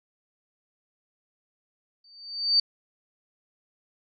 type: tone with exponential growth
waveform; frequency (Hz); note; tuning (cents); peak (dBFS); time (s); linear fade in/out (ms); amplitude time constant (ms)
sine; 4600; D8; -37; -15; 2.04-2.6; 5; 120
effects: none